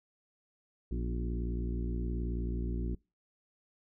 harmonic tone with a mistuned harmonic, 58.9 Hz, A#1, 19 cents sharp, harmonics 1 / 2 / 3 / 4 / 5 / 6 / 7, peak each -33 / -42 / -41 / -43 / -46 / -44 / -53 dBFS, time 0.91-2.95 s, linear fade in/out 5 ms, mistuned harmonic 4, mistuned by +55 cents, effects noise-tail reverb RT60 0.3 s tail -26 dB re dry

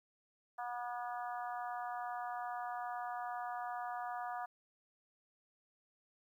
harmonic tone, 242.4 Hz, B3, 32 cents flat, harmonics 3 / 4 / 5 / 6 / 7, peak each -41 / -46 / -47 / -51 / -53 dBFS, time 0.58-4.46 s, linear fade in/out 10 ms, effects 12-bit

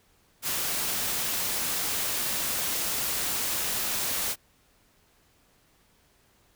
white noise, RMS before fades -29 dBFS, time 0.42-4.36 s, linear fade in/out 50 ms, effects pink hiss -64 dBFS RMS until 6.55 s

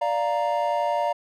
triangle chord, Bb major, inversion first, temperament equal, 587.3 / 698.5 / 932.3 Hz, D5 / F5 / Bb5, 0 / 0 / 0 cents, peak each -24 dBFS, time 0.01-1.13 s, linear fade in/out 10 ms, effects none

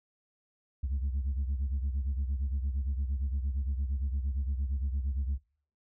sine beating tone pair, 66.7 / 75.4 Hz, C2 / D2, +34 / +46 cents, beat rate 8.7 Hz, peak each -28 / -33 dBFS, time 0.83-5.38 s, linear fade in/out 10 ms, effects noise-tail reverb RT60 0.5 s tail -24 dB re dry + tanh soft clip ceiling -26 dBFS

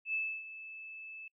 sine tone with ADSR envelope, 2621 Hz, E7, 11 cents flat, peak -30 dBFS, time 0.05-1.28 s, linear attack 88 ms, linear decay 290 ms, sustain -14 dB, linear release 4 ms, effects noise-tail reverb RT60 0.1 s tail -26 dB re dry

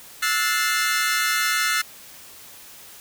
sawtooth chord, F# half-diminished seventh, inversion third, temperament equal with one note detuned, 1318.5 / 1457.1 / 1760 / 2093 Hz, E6 / F#6 / A6 / C7, 0 / -27 / 0 / 0 cents, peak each -22 dBFS, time 0.22-1.82 s, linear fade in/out 10 ms, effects white hiss -44 dBFS RMS until 3 s

